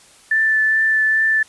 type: tone with vibrato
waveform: sine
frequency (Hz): 1760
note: A6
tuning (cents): 0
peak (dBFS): -13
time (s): 0.31-1.43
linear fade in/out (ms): 5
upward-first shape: triangle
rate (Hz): 2.4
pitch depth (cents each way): 13
effects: white hiss -48 dBFS RMS until 1.48 s + resampled to 24000 Hz